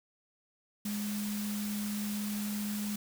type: tone in noise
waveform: sine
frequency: 207.7 Hz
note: G#3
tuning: in tune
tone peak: -33 dBFS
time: 0.85-2.96 s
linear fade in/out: 5 ms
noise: white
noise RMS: -42 dBFS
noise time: 0.85-2.96 s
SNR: +6 dB
effects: none